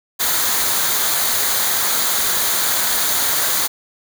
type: noise with comb filter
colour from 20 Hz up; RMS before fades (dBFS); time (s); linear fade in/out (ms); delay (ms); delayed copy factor
white; -18; 0.19-3.68; 20; 0.37; -0.5
effects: none